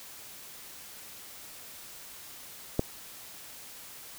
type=click; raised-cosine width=2 ms; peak=-11 dBFS; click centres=2.794 s; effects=white hiss -47 dBFS RMS until 4.18 s